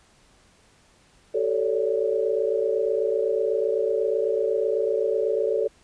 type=tone cluster; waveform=sine; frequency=384.8 / 443.1 / 553 / 581 Hz; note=G4 / A4 / C#5 / D5; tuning=-32 / +12 / -4 / -19 cents; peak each=-28 / -23 / -28 / -30 dBFS; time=1.34-5.68 s; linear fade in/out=10 ms; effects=pink hiss -58 dBFS RMS until 5.83 s + resampled to 22050 Hz